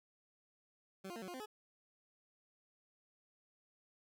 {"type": "tone with pitch steps", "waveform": "20% pulse", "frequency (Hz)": [191.3, 351.3, 227.8, 187, 353.9, 258.8, 424.8], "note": ["G3", "F4", "A#3", "F#3", "F4", "C4", "G#4"], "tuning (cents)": [-42, 10, -40, 19, 23, -19, 39], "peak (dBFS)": -40, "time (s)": [1.04, 1.46], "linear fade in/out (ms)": 10, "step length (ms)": 60, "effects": []}